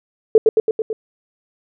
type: tone with echo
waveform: sine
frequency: 440 Hz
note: A4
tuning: in tune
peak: -4 dBFS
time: 0.35-0.38 s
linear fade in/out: 2 ms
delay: 110 ms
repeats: 5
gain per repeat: -3 dB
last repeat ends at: 0.93 s
effects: none